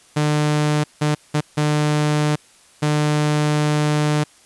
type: tone bursts at uneven times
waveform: sawtooth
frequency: 150 Hz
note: D3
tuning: 37 cents sharp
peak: -12 dBFS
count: 5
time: 0.16-0.84 / 1.01-1.15 / 1.34-1.41 / 1.57-2.36 / 2.82-4.24 s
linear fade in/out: 10 ms
effects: white hiss -51 dBFS RMS until 4.45 s + resampled to 24000 Hz